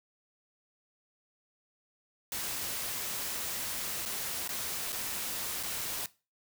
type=noise with dropouts; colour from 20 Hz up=white; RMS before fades=-36 dBFS; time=2.32-6.06 s; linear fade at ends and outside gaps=1 ms; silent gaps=4.053-4.059 / 4.477-4.491 / 4.922-4.927 / 5.629-5.633 s; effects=noise-tail reverb RT60 0.3 s tail -19 dB re dry